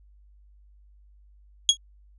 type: tone with exponential decay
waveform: 30% pulse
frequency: 3312 Hz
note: G#7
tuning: 5 cents flat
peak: -7 dBFS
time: 1.69-1.77 s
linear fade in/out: 1 ms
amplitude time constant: 17 ms
effects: added 50 Hz sine -52 dBFS peak until 2.18 s + resampled to 24000 Hz